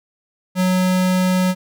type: tone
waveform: square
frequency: 184.2 Hz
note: F#3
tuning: 7 cents flat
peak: -15 dBFS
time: 0.55-1.55 s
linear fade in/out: 50 ms
effects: none